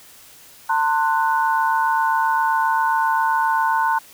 sine chord, F# diminished, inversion first, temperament equal with one note detuned, 899 / 1046.5 / 1480 Hz, A5 / C6 / F#6, +37 / 0 / 0 cents, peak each -18 / -22 / -23 dBFS, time 0.69-3.99 s, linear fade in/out 10 ms, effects white hiss -46 dBFS RMS until 4.13 s

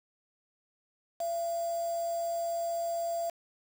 sine tone with quantisation, 677 Hz, E5, 46 cents sharp, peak -30 dBFS, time 1.2-3.3 s, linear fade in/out 5 ms, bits 7, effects none

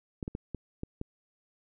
clicks, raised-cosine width 3 ms, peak -22 dBFS, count 6, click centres 0.228 / 0.279 / 0.351 / 0.547 / 0.834 / 1.014 s, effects none

